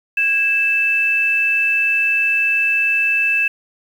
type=tone pair together; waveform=sine; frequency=1644 / 2637 Hz; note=G#6 / E7; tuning=-18 / 0 cents; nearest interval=minor sixth; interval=818 cents; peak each=-23 / -14 dBFS; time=0.17-3.48 s; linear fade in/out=5 ms; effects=7-bit